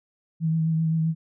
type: tone with vibrato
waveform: sine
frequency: 161.1 Hz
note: E3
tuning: 39 cents flat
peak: -20 dBFS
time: 0.4-1.15 s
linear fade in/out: 50 ms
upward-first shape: triangle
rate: 7.7 Hz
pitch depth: 27 cents each way
effects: none